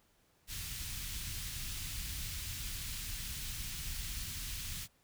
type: band-stop noise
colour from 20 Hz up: pink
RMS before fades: -41 dBFS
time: 0.47-4.88 s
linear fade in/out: 50 ms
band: 110 to 2700 Hz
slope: 12 dB/octave
effects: pink hiss -71 dBFS RMS until 5.03 s